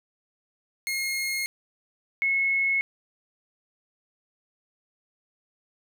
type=tone pair in turn; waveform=sawtooth / sine; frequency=2149 / 2184 Hz; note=C7 / C#7; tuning=+46 / -26 cents; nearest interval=unison; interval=28 cents; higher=second; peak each=-23 / -21 dBFS; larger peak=second; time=0.87-1.46 / 2.22-2.81 s; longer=neither; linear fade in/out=0 ms; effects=none